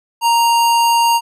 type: tone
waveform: square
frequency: 932.3 Hz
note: A#5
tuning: in tune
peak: -11 dBFS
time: 0.21-1.21 s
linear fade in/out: 50 ms
effects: resampled to 32000 Hz